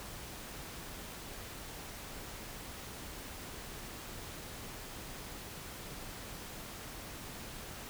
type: silence
effects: pink hiss -46 dBFS RMS until 7.89 s